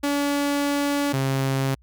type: tone pair in turn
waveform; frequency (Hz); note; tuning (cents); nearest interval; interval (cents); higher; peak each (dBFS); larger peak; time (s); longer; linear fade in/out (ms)
sawtooth; 285.7 / 134.83; D4 / C#3; -48 / -48; octave + minor second; 1300; first; -17; neither; 0.03-1.13 / 1.13-1.75; first; 10
effects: added 60 Hz sine -52 dBFS peak until 1.82 s